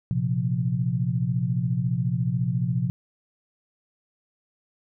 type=chord; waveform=sine; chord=Bb suspended second; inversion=none; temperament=equal; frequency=116.54 / 130.81 / 174.61 Hz; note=Bb2 / C3 / F3; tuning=0 / 0 / 0 cents; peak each=-27 / -25 / -27 dBFS; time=0.11-2.9 s; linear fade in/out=0 ms; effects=none